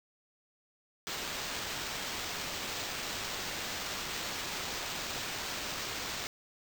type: noise with sample-and-hold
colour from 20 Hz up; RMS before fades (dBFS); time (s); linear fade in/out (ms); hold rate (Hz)
white; -38; 1.07-6.27; 0; 11025
effects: none